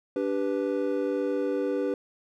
triangle chord, G major, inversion second, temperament equal with one note detuned, 289.8 / 392 / 493.9 Hz, D4 / G4 / B4, -23 / 0 / 0 cents, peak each -28 / -28 / -27 dBFS, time 0.16-1.94 s, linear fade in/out 2 ms, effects none

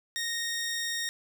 15% pulse tone, 1858 Hz, A#6, 6 cents flat, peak -24 dBFS, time 0.16-1.09 s, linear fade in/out 0 ms, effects none

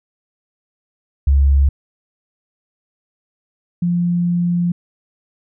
sine tone pair in turn, 69.3 / 174.26 Hz, C#2 / F3, 0 / -4 cents, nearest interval octave + major third, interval 1596 cents, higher second, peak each -9 / -14 dBFS, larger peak first, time 1.27-1.69 / 3.82-4.72 s, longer second, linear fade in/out 5 ms, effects none

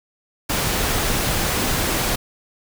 pink noise, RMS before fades -21 dBFS, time 0.49-2.16 s, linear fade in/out 10 ms, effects none

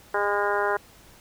harmonic tone with a mistuned harmonic, 203.8 Hz, G#3, 32 cents flat, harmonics 2 / 3 / 4 / 5 / 6 / 7 / 8 / 9, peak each -27 / -30 / -29 / -29 / -35 / -29 / -33 / -37 dBFS, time 0.14-0.77 s, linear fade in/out 5 ms, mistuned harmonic 9, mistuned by +21 cents, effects pink hiss -52 dBFS RMS until 1.2 s

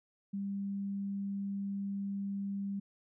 sine tone, 198.5 Hz, G3, 22 cents sharp, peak -34 dBFS, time 0.33-2.8 s, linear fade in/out 10 ms, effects none

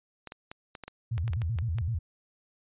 clicks, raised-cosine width 0.3 ms, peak -25 dBFS, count 12, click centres 0.273 / 0.321 / 0.515 / 0.752 / 0.837 / 0.88 / 1.18 / 1.279 / 1.334 / 1.418 / 1.587 / 1.785 s
sine tone with vibrato, 97.2 Hz, G2, 14 cents flat, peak -27 dBFS, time 1.11-1.99 s, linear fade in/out 10 ms, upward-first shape square, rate 7.8 Hz, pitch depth 300 cents each way
effects resampled to 8000 Hz

